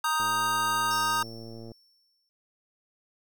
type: chord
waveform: square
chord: Eb major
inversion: second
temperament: equal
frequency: 932.3 / 1244.5 / 1568 Hz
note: Bb5 / Eb6 / G6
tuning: 0 / 0 / 0 cents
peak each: -30 / -28 / -33 dBFS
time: 0.04-1.23 s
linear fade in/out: 5 ms
type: click train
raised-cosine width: 2 ms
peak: -31 dBFS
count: 174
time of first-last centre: 0.2-1.718 s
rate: 114 Hz
type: tone with exponential decay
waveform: 45% pulse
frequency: 5430 Hz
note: F8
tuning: 50 cents flat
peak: -34 dBFS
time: 0.91-2.29 s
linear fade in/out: 0 ms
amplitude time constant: 300 ms
effects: none